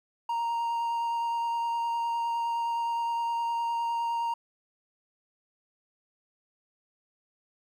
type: tone with vibrato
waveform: triangle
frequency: 932.3 Hz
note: A#5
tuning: in tune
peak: -25 dBFS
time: 0.29-4.34 s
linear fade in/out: 5 ms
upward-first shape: sine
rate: 9.7 Hz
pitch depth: 9 cents each way
effects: 11-bit